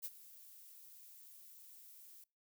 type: noise with ADSR envelope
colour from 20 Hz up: violet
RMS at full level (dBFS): -41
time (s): 0.02-2.24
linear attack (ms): 29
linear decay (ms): 41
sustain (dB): -17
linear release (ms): 4
effects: noise-tail reverb RT60 0.3 s tail -25 dB re dry